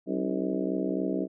harmonic tone with a mistuned harmonic, 63.7 Hz, C2, 46 cents flat, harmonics 3 / 4 / 5 / 6 / 7 / 8 / 9 / 10, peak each -33 / -32 / -32 / -34 / -37 / -40 / -43 / -38 dBFS, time 0.06-1.28 s, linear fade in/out 50 ms, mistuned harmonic 4, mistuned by +110 cents, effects none

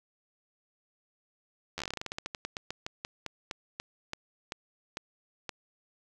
slowing click train, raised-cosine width 0.2 ms, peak -18 dBFS, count 28, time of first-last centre 1.78-5.493 s, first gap 11 ms, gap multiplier 1.16, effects none

